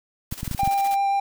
white noise with tremolo, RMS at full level -36 dBFS, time 0.31-0.96 s, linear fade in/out 5 ms, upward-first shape square, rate 15 Hz, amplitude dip 65%
clicks, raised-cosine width 5 ms, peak -16 dBFS, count 7, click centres 0.325 / 0.431 / 0.478 / 0.513 / 0.548 / 0.633 / 0.676 s
triangle tone with vibrato, 793 Hz, G5, 20 cents sharp, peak -17 dBFS, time 0.59-1.2 s, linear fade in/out 5 ms, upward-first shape triangle, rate 7.6 Hz, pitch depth 9 cents each way
effects none

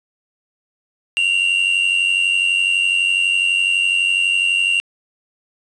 triangle tone pair together, 2751 / 2843 Hz, F7 / F7, -27 / +30 cents, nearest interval minor second, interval 57 cents, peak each -14 / -18 dBFS, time 1.17-4.8 s, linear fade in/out 0 ms, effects resampled to 24000 Hz + 7-bit

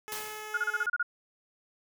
10% pulse tone, 428 Hz, A4, 48 cents flat, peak -31 dBFS, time 0.08-0.86 s, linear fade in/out 0 ms
white noise with exponential decay, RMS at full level -36 dBFS, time 0.12-0.81 s, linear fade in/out 0 ms, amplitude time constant 150 ms
sine tone bursts, 1430 Hz, F6, 41 cents sharp, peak -25 dBFS, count 8, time 0.54-1.029 s, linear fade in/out 5 ms, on 34 ms, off 31 ms
effects none

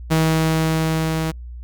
sawtooth tone with level ramp, 160 Hz, D#3, 49 cents sharp, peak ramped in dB -10 to -16 dBFS, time 0.1-1.32 s, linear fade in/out 20 ms, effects added 60 Hz sine -31 dBFS peak until 1.63 s + Opus 48 kbps

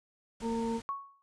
pink low-pass noise, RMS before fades -48 dBFS, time 0.4-0.82 s, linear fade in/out 5 ms, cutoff 9600 Hz, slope 48 dB/octave
harmonic tone, 229 Hz, A#3, 31 cents flat, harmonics 1 / 2 / 4, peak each -32 / -35 / -38 dBFS, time 0.41-0.81 s, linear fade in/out 50 ms
sine tone with exponential decay, 1108.7 Hz, C#6, in tune, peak -29 dBFS, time 0.89-1.22 s, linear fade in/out 0 ms, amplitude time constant 70 ms
effects none

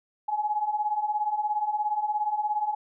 sine beating tone pair, 830.6 / 847.6 Hz, G#5 / G#5, 0 / +35 cents, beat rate 17 Hz, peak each -30 / -26 dBFS, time 0.28-2.75 s, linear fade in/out 10 ms, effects none

